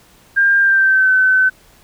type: tone with pitch glide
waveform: sine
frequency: 1600 to 1521.6 Hz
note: G6 to F#6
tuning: +35 to +48 cents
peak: -9 dBFS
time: 0.36-1.5 s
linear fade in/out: 20 ms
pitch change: -87 cents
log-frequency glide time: 0.59-1.11 s
effects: pink hiss -49 dBFS RMS until 1.83 s